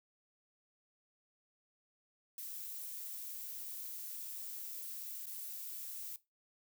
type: noise with dropouts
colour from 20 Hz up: violet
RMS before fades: -45 dBFS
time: 2.38-6.16 s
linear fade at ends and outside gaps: 1 ms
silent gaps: 5.257-5.267 s
effects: noise-tail reverb RT60 0.2 s tail -17 dB re dry